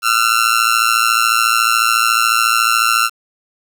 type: tone with amplitude modulation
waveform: sawtooth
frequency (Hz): 1357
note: E6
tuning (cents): +50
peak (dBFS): -4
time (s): 0.02-3.1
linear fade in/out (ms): 50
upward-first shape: sine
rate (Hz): 114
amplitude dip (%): 90
effects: 7-bit